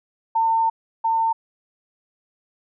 sine tone pair in turn, 903 / 903 Hz, A5 / A5, +45 / +45 cents, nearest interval unison, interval 0 cents, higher neither, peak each -16 / -17 dBFS, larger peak first, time 0.35-0.7 / 1.04-1.33 s, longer first, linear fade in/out 10 ms, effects none

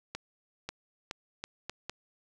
accelerating click train, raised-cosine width 0.2 ms, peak -19 dBFS, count 6, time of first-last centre 0.15-1.896 s, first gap 540 ms, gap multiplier 0.78, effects none

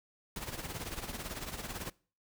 pink noise with tremolo, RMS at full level -38 dBFS, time 0.36-1.9 s, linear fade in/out 2 ms, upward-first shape triangle, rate 18 Hz, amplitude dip 75%, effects noise-tail reverb RT60 0.4 s tail -23 dB re dry

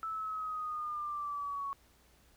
sine linear sweep, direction down, 1318.5 to 1108.7 Hz, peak -35 dBFS, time 0.03-1.73 s, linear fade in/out 0 ms, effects added 60 Hz sine -68 dBFS peak until 2.36 s + pink hiss -66 dBFS RMS until 2.36 s

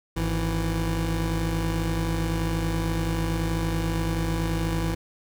25% pulse tone pair together, 51.91 / 164.81 Hz, G#1 / E3, 0 / 0 cents, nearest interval octave + minor sixth, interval 2000 cents, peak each -23 dBFS, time 0.16-4.95 s, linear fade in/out 10 ms, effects none

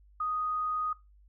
sine tone, 1244.5 Hz, D#6, in tune, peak -29 dBFS, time 0.2-0.93 s, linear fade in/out 5 ms, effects noise-tail reverb RT60 0.2 s tail -17 dB re dry + added 50 Hz sine -56 dBFS peak until 1.28 s

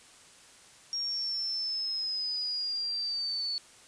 sine linear sweep, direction down, 5588 to 4435 Hz, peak -30 dBFS, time 0.93-3.58 s, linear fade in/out 0 ms, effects white hiss -55 dBFS RMS until 3.87 s + resampled to 22050 Hz

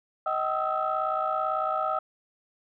sine tone cluster, 628 / 762 / 1264 / 1322 Hz, D#5 / G5 / D#6 / E6, +16 / -49 / +27 / +5 cents, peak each -30 dBFS, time 0.26-1.99 s, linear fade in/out 5 ms, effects tanh soft clip ceiling -16 dBFS

